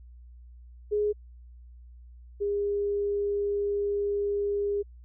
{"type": "tone pair in turn", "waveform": "sine", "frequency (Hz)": [417.1, 406.4], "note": ["G#4", "G#4"], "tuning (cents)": [7, -38], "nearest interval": "unison", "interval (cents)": 45, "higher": "first", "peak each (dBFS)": [-23, -25], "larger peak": "first", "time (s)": [[0.91, 1.13], [2.4, 4.83]], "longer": "second", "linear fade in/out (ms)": 20, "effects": ["added 60 Hz sine -46 dBFS peak until 5.04 s"]}